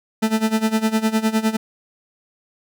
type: tone with tremolo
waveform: 40% pulse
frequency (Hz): 220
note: A3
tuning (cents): 0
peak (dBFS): -13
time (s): 0.22-1.57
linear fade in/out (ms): 10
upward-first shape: sine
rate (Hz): 9.8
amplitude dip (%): 85
effects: none